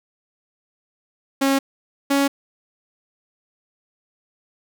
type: tone pair in turn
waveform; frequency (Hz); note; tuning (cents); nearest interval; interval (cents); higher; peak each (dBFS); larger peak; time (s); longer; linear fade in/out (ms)
sawtooth; 272.8 / 278.7; C#4 / C#4; -28 / +9; unison; 37; second; -12; neither; 1.41-1.59 / 2.1-2.28; neither; 10
effects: none